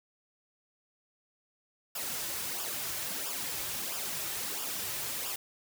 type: noise with flanger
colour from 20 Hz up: white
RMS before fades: -36 dBFS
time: 1.95-5.36 s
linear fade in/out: 5 ms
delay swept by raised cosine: 0.48 to 4.38 ms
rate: 1.5 Hz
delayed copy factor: -0.65
effects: none